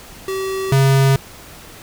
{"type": "tone pair in turn", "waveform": "square", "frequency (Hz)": [383.6, 135.62], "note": ["G4", "C#3"], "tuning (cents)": [-37, -38], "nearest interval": "octave + tritone", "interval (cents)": 1801, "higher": "first", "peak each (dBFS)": [-21, -11], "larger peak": "second", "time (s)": [[0.28, 0.72], [0.72, 1.16]], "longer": "neither", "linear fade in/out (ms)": 2, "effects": ["pink hiss -39 dBFS RMS until 1.82 s"]}